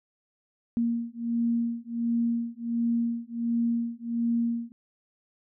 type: beating tone pair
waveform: sine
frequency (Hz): 233.1 / 234.5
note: A#3 / A#3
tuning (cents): 0 / +11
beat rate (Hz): 1.4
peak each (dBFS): -28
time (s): 0.77-4.72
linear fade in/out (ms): 0
effects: none